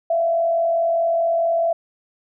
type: tone with frequency modulation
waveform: sine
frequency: 671 Hz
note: E5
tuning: 31 cents sharp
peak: -16 dBFS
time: 0.1-1.73 s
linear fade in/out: 5 ms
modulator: 44.7 Hz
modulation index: 0.42
effects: none